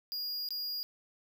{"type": "tone with dropouts", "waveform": "square", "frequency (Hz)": 4850, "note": "D#8", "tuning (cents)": -45, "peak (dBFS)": -35, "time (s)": [0.12, 0.83], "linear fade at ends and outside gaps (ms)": 0, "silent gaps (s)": [0.488, 0.506], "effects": []}